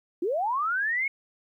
sine linear sweep, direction up, 315.6 to 2217 Hz, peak -24 dBFS, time 0.22-1.08 s, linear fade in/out 5 ms, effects 11-bit

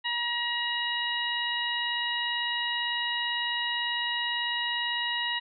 harmonic tone with a mistuned harmonic, 958 Hz, A#5, 47 cents sharp, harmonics 1 / 2 / 3 / 4, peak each -35 / -31 / -32 / -34 dBFS, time 0.04-5.4 s, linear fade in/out 20 ms, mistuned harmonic 2, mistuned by -16 cents, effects none

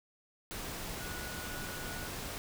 sine tone in noise, 1463 Hz, F#6, 20 cents flat, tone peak -46 dBFS, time 1-2.08 s, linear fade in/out 0 ms, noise pink, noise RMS -41 dBFS, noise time 0.51-2.38 s, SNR -8 dB, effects none

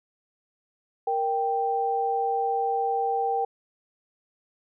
sine tone pair together, 466.7 / 784 Hz, A#4 / G5, +2 / 0 cents, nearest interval major sixth, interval 898 cents, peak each -28 / -24 dBFS, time 1.07-3.45 s, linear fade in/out 5 ms, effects none

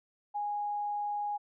sine tone, 826 Hz, G#5, 10 cents flat, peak -31 dBFS, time 0.34-1.38 s, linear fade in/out 20 ms, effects none

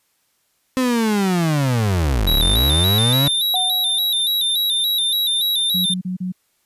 35% pulse linear two-way sweep, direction down then up, 261.6 to 32.22 to 144.7 Hz, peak -14 dBFS, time 0.77-3.28 s, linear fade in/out 0 ms, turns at 2.36 s
square tone with vibrato, 3729 Hz, A#7, in tune, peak -17 dBFS, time 2.27-5.94 s, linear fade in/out 5 ms, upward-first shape square, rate 3.5 Hz, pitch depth 64 cents each way
sine tone with exponential decay, 740 Hz, F#5, in tune, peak -20 dBFS, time 3.54-4.28 s, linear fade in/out 1 ms, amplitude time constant 160 ms
sine tone bursts, 183.2 Hz, F#3, 17 cents flat, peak -21 dBFS, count 4, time 5.74-6.322 s, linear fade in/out 10 ms, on 120 ms, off 34 ms
effects white hiss -65 dBFS RMS until 6.65 s + resampled to 32000 Hz

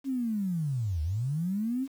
sine linear two-way sweep, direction down then up, 277.2 to 73.3 to 277.2 Hz, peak -27 dBFS, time 0.04-1.88 s, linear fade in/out 50 ms, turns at 1.02 s, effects 9-bit

